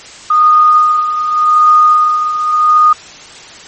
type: tone with tremolo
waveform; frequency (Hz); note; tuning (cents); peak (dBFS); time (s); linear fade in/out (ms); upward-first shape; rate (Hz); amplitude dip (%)
sine; 1232; D#6; -17; -3; 0.3-2.93; 5; sine; 0.86; 65
effects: white hiss -33 dBFS RMS until 3.67 s + MP3 32 kbps